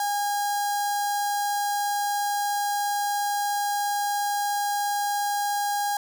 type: tone with notch filter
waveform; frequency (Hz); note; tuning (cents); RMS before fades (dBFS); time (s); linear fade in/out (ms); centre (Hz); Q
sawtooth; 817; G#5; -29; -26; 0-5.97; 2; 2500; 0.84
effects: none